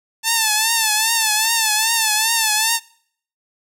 5% pulse tone with vibrato, 884 Hz, A5, 8 cents sharp, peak -3 dBFS, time 0.23-2.8 s, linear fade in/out 50 ms, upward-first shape triangle, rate 2.5 Hz, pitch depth 89 cents each way, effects noise-tail reverb RT60 0.6 s tail -23 dB re dry

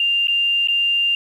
sine tone with dropouts, 2794 Hz, F7, in tune, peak -15 dBFS, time 0-1.15 s, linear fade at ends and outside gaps 2 ms, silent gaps 0.272-0.282 / 0.674-0.684 s, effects 8-bit

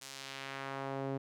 sawtooth tone with band-pass filter sweep, 136.1 Hz, C#3, 31 cents flat, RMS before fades -41 dBFS, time 0.01-1.18 s, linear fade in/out 10 ms, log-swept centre 7400 to 370 Hz, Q 0.91, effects none

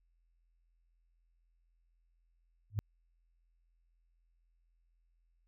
sine tone with exponential growth, 104.3 Hz, G#2, 8 cents sharp, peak -26 dBFS, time 2.7-2.79 s, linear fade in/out 0 ms, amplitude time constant 19 ms, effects added 42 Hz sine -70 dBFS peak until 5.47 s

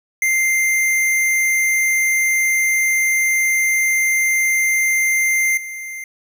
square tone with level steps, 2093 Hz, C7, in tune, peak -15 / -28 dBFS, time 0.22-6.04 s, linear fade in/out 2 ms, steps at 5.57 s, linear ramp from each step 5 ms, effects none

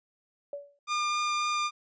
sine tone with exponential decay, 571 Hz, D5, 49 cents flat, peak -31 dBFS, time 0.53-0.79 s, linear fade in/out 2 ms, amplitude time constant 56 ms
sawtooth tone with vibrato, 1205 Hz, D6, 44 cents sharp, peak -23 dBFS, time 0.87-1.71 s, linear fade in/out 50 ms, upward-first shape triangle, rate 3.7 Hz, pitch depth 8 cents each way
effects resampled to 16000 Hz

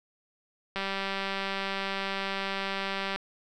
click train, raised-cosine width 0.3 ms, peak -16 dBFS, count 469, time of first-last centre 0.76-3.16 s, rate 195 Hz, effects none

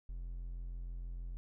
triangle tone, 43.21 Hz, F1, 18 cents flat, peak -38 dBFS, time 0.09-1.37 s, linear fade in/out 0 ms, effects none

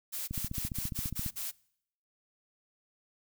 blue noise bursts, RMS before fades -37 dBFS, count 7, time 0.12-1.516 s, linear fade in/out 20 ms, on 160 ms, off 46 ms
click train, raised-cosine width 5 ms, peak -24 dBFS, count 15, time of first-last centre 0.31-1.262 s, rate 14.7 Hz
effects noise-tail reverb RT60 0.7 s tail -24 dB re dry

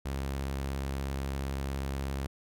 sawtooth tone with vibrato, 68.1 Hz, C#2, 30 cents flat, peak -28 dBFS, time 0.05-2.27 s, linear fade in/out 10 ms, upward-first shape sine, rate 17 Hz, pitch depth 30 cents each way, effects none

